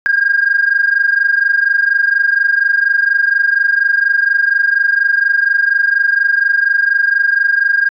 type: tone pair together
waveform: sine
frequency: 1600 / 1624.2 Hz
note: G6 / G#6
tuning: +35 / -39 cents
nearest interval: unison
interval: 26 cents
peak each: -13 / -11 dBFS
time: 0.06-7.89 s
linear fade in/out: 0 ms
effects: tanh soft clip ceiling -3 dBFS